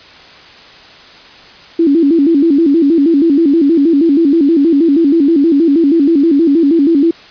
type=tone with vibrato; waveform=sine; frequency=305.8 Hz; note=D#4; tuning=30 cents flat; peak=-6 dBFS; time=1.79-7.11 s; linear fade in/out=5 ms; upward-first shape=square; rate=6.3 Hz; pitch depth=150 cents each way; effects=white hiss -37 dBFS RMS until 7.3 s + resampled to 11025 Hz